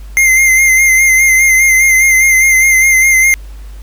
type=tone with vibrato; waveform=square; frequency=2093 Hz; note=C7; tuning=in tune; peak=-6 dBFS; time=0.17-3.34 s; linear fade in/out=0 ms; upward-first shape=sine; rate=4.9 Hz; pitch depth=36 cents each way; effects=added 50 Hz sine -26 dBFS peak until 3.82 s + pink hiss -44 dBFS RMS until 3.82 s